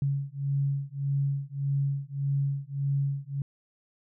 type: beating tone pair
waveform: sine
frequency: 138.59 / 140.29 Hz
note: C#3 / C#3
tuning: 0 / +21 cents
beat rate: 1.7 Hz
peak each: -29 dBFS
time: 0.02-3.42 s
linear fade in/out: 2 ms
effects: none